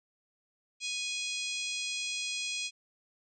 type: harmonic tone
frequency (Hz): 830.6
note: G#5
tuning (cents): 0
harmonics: 3 / 4 / 5 / 6 / 7 / 8 / 9 / 10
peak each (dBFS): -37 / -39 / -41 / -43 / -44 / -45 / -46 / -47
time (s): 0.8-2.71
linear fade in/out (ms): 50
effects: none